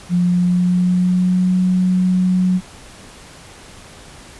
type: tone with pitch glide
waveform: sine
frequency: 176.8 to 183.46 Hz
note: F3 to F#3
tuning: +22 to -14 cents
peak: -12 dBFS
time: 0.09-2.61 s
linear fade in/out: 50 ms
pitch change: +64 cents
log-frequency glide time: 0.19-1.53 s
effects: pink hiss -40 dBFS RMS until 4.39 s + resampled to 24000 Hz